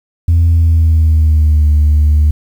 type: tone with pitch glide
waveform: sine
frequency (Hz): 83.8 to 75.09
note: E2 to D2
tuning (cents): +29 to +39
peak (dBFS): -4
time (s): 0.28-2.31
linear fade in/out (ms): 5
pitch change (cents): -190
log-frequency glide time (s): 0.45-1.67
effects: tanh soft clip ceiling -4 dBFS + 7-bit